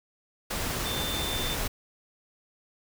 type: tone in noise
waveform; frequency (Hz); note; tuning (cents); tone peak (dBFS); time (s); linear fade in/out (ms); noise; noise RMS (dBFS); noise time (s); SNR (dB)
sine; 3560; A7; +20; -33; 0.85-1.55; 10; pink; -31; 0.5-1.68; -5
effects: none